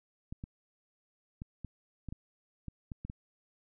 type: clicks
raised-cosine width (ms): 5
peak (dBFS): -28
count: 10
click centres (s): 0.325 / 0.439 / 1.419 / 1.647 / 2.087 / 2.125 / 2.683 / 2.918 / 3.05 / 3.099
effects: none